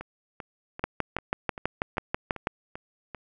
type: two click trains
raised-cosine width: 0.5 ms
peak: -10 / -22 dBFS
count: 11 / 9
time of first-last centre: 0.84-2.471 / 0.01-3.147 s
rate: 6.13 / 2.55 Hz
effects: none